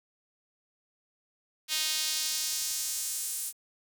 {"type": "tone with high-pass filter sweep", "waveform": "sawtooth", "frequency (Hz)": 311.1, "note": "D#4", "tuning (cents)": 0, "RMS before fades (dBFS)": -32, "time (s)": [1.68, 3.53], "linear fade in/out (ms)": 50, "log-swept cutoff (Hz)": [3500, 9400], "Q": 1.3, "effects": ["9-bit"]}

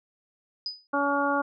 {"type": "tone with exponential decay", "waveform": "sine", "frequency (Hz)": 4980, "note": "D#8", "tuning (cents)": 1, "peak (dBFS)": -26, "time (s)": [0.66, 0.87], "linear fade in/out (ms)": 1, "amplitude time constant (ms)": 44}
{"type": "harmonic tone", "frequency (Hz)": 283.1, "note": "C#4", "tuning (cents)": 37, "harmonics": [1, 2, 3, 4, 5], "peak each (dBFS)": [-29, -29, -29, -29, -29], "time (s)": [0.93, 1.42], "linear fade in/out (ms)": 10}
{"effects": []}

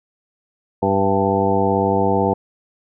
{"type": "harmonic tone with a mistuned harmonic", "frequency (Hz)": 98, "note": "G2", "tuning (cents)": 0, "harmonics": [1, 2, 3, 4, 5, 7, 8, 9], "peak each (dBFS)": [-25, -22, -25, -22, -21, -24, -24, -22], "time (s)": [0.82, 2.34], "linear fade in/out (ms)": 10, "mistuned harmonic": 7, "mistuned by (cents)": -35, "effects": []}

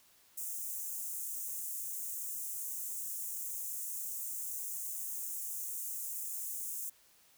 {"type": "high-pass noise", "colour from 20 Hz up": "white", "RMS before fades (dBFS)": -40, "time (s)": [0.37, 6.9], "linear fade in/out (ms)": 10, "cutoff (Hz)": 6500, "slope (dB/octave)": 48, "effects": ["white hiss -65 dBFS RMS until 7.37 s"]}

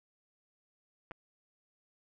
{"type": "clicks", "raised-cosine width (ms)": 0.5, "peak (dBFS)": -29, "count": 2, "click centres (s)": [1.111, 1.117], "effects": []}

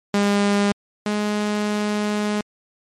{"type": "tone pair in turn", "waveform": "sawtooth", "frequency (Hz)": [202.7, 209], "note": ["G#3", "G#3"], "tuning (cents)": [-42, 11], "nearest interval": "minor second", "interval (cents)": 53, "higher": "second", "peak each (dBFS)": [-12, -16], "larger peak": "first", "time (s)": [[0.14, 0.72], [1.06, 2.41]], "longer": "second", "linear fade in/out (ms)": 2, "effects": ["low-pass 8000 Hz 12 dB/octave", "MP3 64 kbps"]}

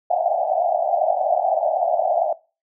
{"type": "band-pass noise", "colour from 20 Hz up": "pink", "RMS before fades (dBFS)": -20, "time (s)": [0.1, 2.33], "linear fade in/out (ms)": 5, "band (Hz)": [610, 780], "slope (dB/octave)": 96, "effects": ["noise-tail reverb RT60 0.3 s tail -20 dB re dry"]}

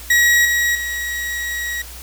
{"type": "tone with level steps", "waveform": "40% pulse", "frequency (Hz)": 1909, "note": "A#6", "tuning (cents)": 41, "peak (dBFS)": [-10, -14, -21], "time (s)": [0.1, 1.82], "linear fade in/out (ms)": 5, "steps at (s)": [0.45, 0.75], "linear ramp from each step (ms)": 2, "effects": ["added 60 Hz sine -36 dBFS peak until 2.02 s", "white hiss -37 dBFS RMS until 2.02 s"]}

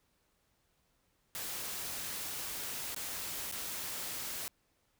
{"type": "noise with dropouts", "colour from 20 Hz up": "white", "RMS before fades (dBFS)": -40, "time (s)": [1.35, 4.48], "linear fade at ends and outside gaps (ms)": 0, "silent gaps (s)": [[2.946, 2.963], [3.514, 3.523]], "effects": ["pink hiss -75 dBFS RMS until 4.99 s"]}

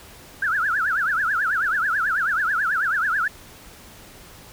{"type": "tone with vibrato", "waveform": "sine", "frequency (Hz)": 1500, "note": "F#6", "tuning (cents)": 23, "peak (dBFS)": -19, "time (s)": [0.42, 3.28], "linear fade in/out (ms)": 5, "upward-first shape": "triangle", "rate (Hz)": 9.2, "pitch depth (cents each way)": 290, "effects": ["pink hiss -45 dBFS RMS until 4.52 s"]}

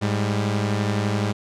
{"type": "tone pair together", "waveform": "sawtooth", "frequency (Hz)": [105.42, 199], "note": ["G#2", "G3"], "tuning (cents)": [26, 26], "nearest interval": "major seventh", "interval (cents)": 1100, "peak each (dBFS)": [-18, -22], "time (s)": [0.01, 1.33], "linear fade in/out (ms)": 20, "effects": ["low-pass 7000 Hz 12 dB/octave"]}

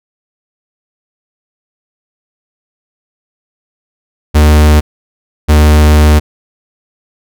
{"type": "tone pair in turn", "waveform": "45% pulse", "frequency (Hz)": [75.6, 75.6], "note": ["D#2", "D#2"], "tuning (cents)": [-49, -49], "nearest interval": "unison", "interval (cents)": 0, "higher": "neither", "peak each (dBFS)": -3, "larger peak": "neither", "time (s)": [[4.34, 4.81], [5.48, 6.2]], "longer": "second", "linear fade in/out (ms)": 20, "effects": []}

